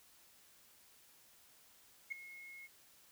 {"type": "tone with ADSR envelope", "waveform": "sine", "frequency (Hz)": 2165, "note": "C#7", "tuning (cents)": -41, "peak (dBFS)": -34, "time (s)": [2.1, 2.68], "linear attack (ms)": 22, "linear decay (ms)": 4, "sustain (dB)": -16, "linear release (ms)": 28, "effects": ["tanh soft clip ceiling -32 dBFS", "white hiss -65 dBFS RMS until 3.11 s"]}